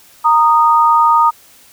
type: tone pair together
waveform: sine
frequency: 928 / 1236.9 Hz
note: A#5 / D#6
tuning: -8 / -11 cents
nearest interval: perfect fourth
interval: 497 cents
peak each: -10 dBFS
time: 0.24-1.31 s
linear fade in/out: 20 ms
effects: white hiss -45 dBFS RMS until 1.72 s